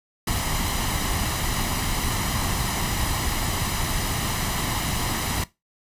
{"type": "noise with comb filter", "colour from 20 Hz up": "pink", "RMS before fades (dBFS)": -25, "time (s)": [0.27, 5.44], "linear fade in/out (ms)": 5, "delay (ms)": 1, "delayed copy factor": 0.5, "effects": ["noise-tail reverb RT60 0.2 s tail -18 dB re dry", "resampled to 32000 Hz"]}